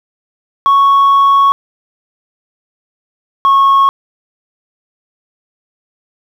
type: tone pair in turn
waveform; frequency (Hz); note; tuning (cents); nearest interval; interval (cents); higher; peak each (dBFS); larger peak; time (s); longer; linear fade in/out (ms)
sine; 1108.7 / 1096.6; C#6 / C#6; 0 / -19; unison; 19; first; -3; neither; 0.66-1.52 / 3.45-3.89; first; 0
effects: tanh soft clip ceiling -4 dBFS + 7-bit